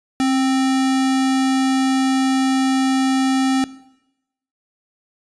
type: tone with sample-and-hold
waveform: sine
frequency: 265.4 Hz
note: C4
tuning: 25 cents sharp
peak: -14 dBFS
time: 0.2-3.64 s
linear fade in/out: 0 ms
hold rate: 1050 Hz
effects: noise-tail reverb RT60 0.9 s tail -19 dB re dry + resampled to 22050 Hz